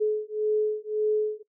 sine beating tone pair, 426.2 / 428 Hz, G#4 / A4, +45 / -48 cents, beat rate 1.8 Hz, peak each -26 dBFS, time 0-1.43 s, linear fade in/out 20 ms, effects noise-tail reverb RT60 0.1 s tail -20 dB re dry

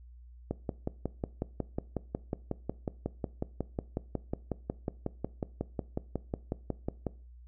click train, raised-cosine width 2 ms, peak -18 dBFS, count 37, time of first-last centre 0.51-7.067 s, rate 5.49 Hz, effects noise-tail reverb RT60 0.4 s tail -20 dB re dry + added 60 Hz sine -49 dBFS peak until 7.47 s

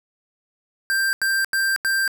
square tone bursts, 1578 Hz, G6, 11 cents sharp, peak -19 dBFS, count 4, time 0.9-2.078 s, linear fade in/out 0 ms, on 230 ms, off 86 ms, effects none

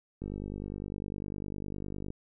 click train, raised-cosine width 3 ms, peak -25 dBFS, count 95, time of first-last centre 0.22-2.104 s, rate 49.9 Hz, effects none

